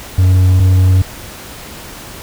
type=tone pair in turn; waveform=triangle; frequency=92.5 / 93.04 Hz; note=F#2 / F#2; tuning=0 / +10 cents; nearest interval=unison; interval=10 cents; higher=second; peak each=-4 dBFS; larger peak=neither; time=0.18-0.6 / 0.6-1.02 s; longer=neither; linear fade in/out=5 ms; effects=pink hiss -31 dBFS RMS until 2.22 s